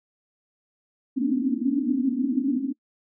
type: band-pass noise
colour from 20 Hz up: pink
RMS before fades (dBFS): -24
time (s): 1.16-2.73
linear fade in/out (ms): 20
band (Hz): 240 to 290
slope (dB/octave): 96
effects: noise-tail reverb RT60 0.1 s tail -25 dB re dry